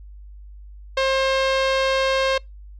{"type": "tone with low-pass filter", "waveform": "sawtooth", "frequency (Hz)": 533, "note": "C5", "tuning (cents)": 32, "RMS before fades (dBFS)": -20, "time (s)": [0.97, 2.38], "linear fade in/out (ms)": 5, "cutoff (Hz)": 4000, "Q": 1.5, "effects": ["noise-tail reverb RT60 0.2 s tail -26 dB re dry", "added 50 Hz sine -38 dBFS peak until 2.79 s"]}